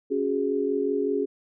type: chord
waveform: sine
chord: C# suspended fourth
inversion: none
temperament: equal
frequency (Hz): 277.2 / 370 / 415.3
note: C#4 / F#4 / G#4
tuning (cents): 0 / 0 / 0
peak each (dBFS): -28 / -29 / -25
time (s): 0.1-1.26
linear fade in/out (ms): 20
effects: none